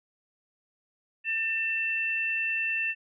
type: tone pair together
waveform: sine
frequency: 1795 / 2680 Hz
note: A6 / E7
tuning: +34 / +28 cents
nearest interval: perfect fifth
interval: 694 cents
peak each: -32 / -27 dBFS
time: 1.24-2.95 s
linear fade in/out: 50 ms
effects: none